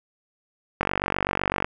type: click train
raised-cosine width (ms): 0.5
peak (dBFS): -7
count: 41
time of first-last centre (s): 0.81-1.645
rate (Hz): 47.9
effects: none